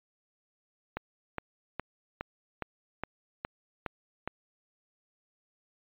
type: click train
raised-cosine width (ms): 0.5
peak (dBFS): -18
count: 9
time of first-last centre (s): 0.97-4.276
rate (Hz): 2.42
effects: resampled to 8000 Hz